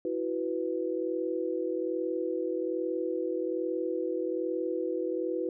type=chord; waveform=sine; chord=E suspended second; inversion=none; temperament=just; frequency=329.6 / 370.8 / 494.4 Hz; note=E4 / F#4 / B4; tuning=0 / +4 / +2 cents; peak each=-33 dBFS; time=0.05-5.49 s; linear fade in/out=2 ms; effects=none